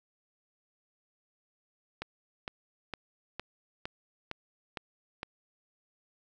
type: click train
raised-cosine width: 0.3 ms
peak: -20 dBFS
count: 8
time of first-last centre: 2.02-5.231 s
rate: 2.18 Hz
effects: none